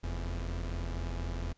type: tone pair together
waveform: 45% pulse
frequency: 43.69 / 83.1 Hz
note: F1 / E2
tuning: +1 / +15 cents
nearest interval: major seventh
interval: 1114 cents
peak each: -35 / -38 dBFS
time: 0.03-1.53 s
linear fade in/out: 10 ms
effects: pink hiss -71 dBFS RMS until 1.57 s + resampled to 16000 Hz